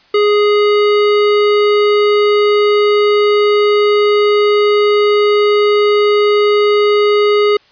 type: tone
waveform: square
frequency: 415.3 Hz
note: G#4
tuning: in tune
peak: -9 dBFS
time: 0.14-7.57 s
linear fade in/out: 5 ms
effects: white hiss -49 dBFS RMS until 7.71 s + resampled to 11025 Hz